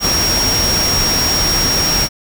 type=tone in noise; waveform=sine; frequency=5588 Hz; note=F8; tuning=in tune; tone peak=-14 dBFS; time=0-2.09 s; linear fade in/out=50 ms; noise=pink; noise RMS=-18 dBFS; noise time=0-2.09 s; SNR=+1 dB; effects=none